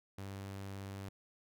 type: tone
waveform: sawtooth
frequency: 98 Hz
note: G2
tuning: in tune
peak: -39 dBFS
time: 0.18-1.09 s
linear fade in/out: 5 ms
effects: none